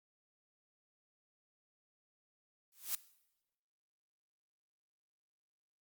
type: noise with exponential growth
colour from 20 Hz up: blue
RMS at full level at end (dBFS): -32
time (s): 2.72-2.95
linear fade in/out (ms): 2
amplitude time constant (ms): 48
effects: noise-tail reverb RT60 0.9 s tail -19 dB re dry + Opus 48 kbps